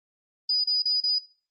sine tone bursts, 4945 Hz, D#8, 12 cents flat, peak -21 dBFS, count 4, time 0.49-1.186 s, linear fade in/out 5 ms, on 150 ms, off 32 ms, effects noise-tail reverb RT60 0.4 s tail -19 dB re dry + Opus 24 kbps

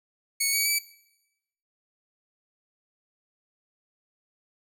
10% pulse tone with pitch steps, 2217 / 2260 / 2303 Hz, C#7 / C#7 / D7, 0 / +33 / -34 cents, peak -14 dBFS, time 0.4-0.79 s, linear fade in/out 10 ms, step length 130 ms, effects noise-tail reverb RT60 0.9 s tail -19 dB re dry

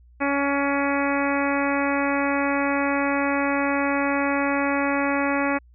harmonic tone, 280.7 Hz, C#4, 22 cents sharp, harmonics 1 / 2 / 3 / 4 / 5 / 6 / 7 / 8 / 9, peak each -24 / -27 / -29 / -30 / -31 / -32 / -32 / -33 / -34 dBFS, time 0.2-5.59 s, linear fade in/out 20 ms, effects added 60 Hz sine -49 dBFS peak until 5.74 s

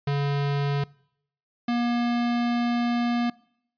square tone pair in turn, 142 / 238.8 Hz, C#3 / A#3, +42 / +42 cents, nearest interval major sixth, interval 900 cents, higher second, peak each -23 dBFS, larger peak neither, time 0.07-0.84 / 1.68-3.3 s, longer second, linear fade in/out 5 ms, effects noise-tail reverb RT60 0.7 s tail -24 dB re dry + resampled to 11025 Hz

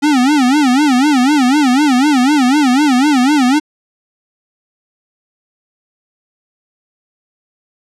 square tone with vibrato, 273.5 Hz, C#4, 23 cents flat, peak -9 dBFS, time 0.02-3.6 s, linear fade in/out 20 ms, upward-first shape sine, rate 4 Hz, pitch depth 190 cents each way, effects low-pass 8000 Hz 12 dB/octave

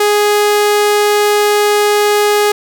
sawtooth tone, 415.3 Hz, G#4, in tune, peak -5 dBFS, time 0-2.52 s, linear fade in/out 5 ms, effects none

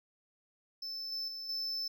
triangle tone with level steps, 5274 Hz, E8, in tune, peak -37 / -34 / -39 / -33 dBFS, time 0.82-1.88 s, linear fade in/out 5 ms, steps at 1.12 / 1.28 / 1.49 s, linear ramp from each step 2 ms, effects none

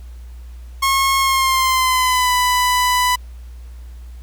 sawtooth tone with pitch glide, 1085 to 994.9 Hz, C#6 to B5, -37 to +12 cents, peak -10 dBFS, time 0.82-3.16 s, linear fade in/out 10 ms, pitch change -151 cents, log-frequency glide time 1.19-2.31 s, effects added 60 Hz sine -32 dBFS peak until 4.22 s + pink hiss -53 dBFS RMS until 4.22 s

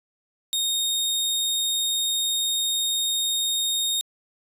sawtooth tone, 3706 Hz, A#7, 11 cents flat, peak -19 dBFS, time 0.53-4.01 s, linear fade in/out 0 ms, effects resampled to 32000 Hz

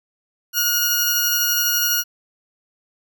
15% pulse tone pair together, 1436 / 5756 Hz, F6 / F#8, +48 / -49 cents, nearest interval 2 octaves, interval 2403 cents, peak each -14 dBFS, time 0.53-2.04 s, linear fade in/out 50 ms, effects none

